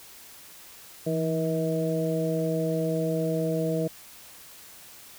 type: harmonic tone with a mistuned harmonic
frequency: 160 Hz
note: D#3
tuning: 49 cents sharp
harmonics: 1 / 2 / 3 / 4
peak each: -28 / -31 / -29 / -31 dBFS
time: 1.06-3.88 s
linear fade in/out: 10 ms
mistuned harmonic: 1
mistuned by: +51 cents
effects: white hiss -48 dBFS RMS until 5.18 s